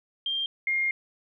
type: tone pair in turn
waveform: sine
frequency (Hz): 3186 / 2126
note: G7 / C7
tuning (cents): +27 / +27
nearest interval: perfect fifth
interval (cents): 700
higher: first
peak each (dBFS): -26 / -23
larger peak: second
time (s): 0.26-0.46 / 0.67-0.91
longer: second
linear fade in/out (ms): 2
effects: none